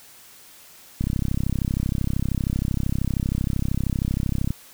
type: click train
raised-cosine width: 5 ms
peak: -11 dBFS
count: 116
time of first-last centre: 1.01-4.505 s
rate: 32.9 Hz
effects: white hiss -48 dBFS RMS until 4.73 s